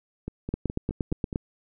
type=two click trains; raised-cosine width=3 ms; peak=-13 / -19 dBFS; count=8 / 6; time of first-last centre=0.54-1.359 / 0.28-1.328 s; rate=8.55 / 4.77 Hz; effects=none